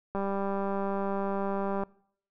click train, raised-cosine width 1 ms, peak -19 dBFS, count 333, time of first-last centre 0.15-1.835 s, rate 197 Hz, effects noise-tail reverb RT60 0.6 s tail -23 dB re dry

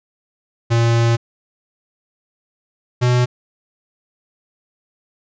square tone pair in turn, 116.54 / 123.61 Hz, A#2 / B2, 0 / +2 cents, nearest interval minor second, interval 102 cents, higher second, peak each -13 / -13 dBFS, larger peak neither, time 0.7-1.17 / 3.01-3.26 s, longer first, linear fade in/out 20 ms, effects resampled to 16000 Hz

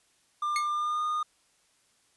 triangle tone with pitch glide, 1196 to 1224 Hz, D6 to D#6, +31 to -29 cents, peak -25 dBFS, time 0.42-1.23 s, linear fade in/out 5 ms, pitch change +40 cents, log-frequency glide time 0.72-1.03 s
sawtooth tone with exponential decay, 2171 Hz, C#7, 37 cents flat, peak -22 dBFS, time 0.56-0.7 s, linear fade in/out 1 ms, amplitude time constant 29 ms
effects white hiss -67 dBFS RMS until 2.16 s + resampled to 24000 Hz

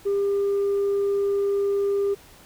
sine tone, 400 Hz, G4, 35 cents sharp, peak -18 dBFS, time 0.05-2.15 s, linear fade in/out 20 ms, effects tanh soft clip ceiling -18 dBFS + pink hiss -50 dBFS RMS until 2.45 s

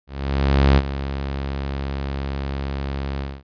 sawtooth tone with ADSR envelope, 68.7 Hz, C#2, 15 cents flat, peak -7 dBFS, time 0.07-3.43 s, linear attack 700 ms, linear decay 44 ms, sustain -13 dB, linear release 230 ms, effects resampled to 11025 Hz

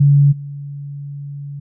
sine tone with level steps, 142.3 Hz, C#3, 46 cents sharp, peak -7 / -26 dBFS, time 0-1.6 s, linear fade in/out 10 ms, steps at 0.31 s, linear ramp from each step 20 ms, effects none

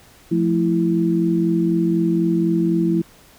sine tone cluster, 174.5 / 218.5 / 330.5 Hz, F3 / A3 / E4, -1 / -12 / +5 cents, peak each -19 / -24 / -18 dBFS, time 0.31-3.02 s, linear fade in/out 10 ms, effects pink hiss -49 dBFS RMS until 3.38 s

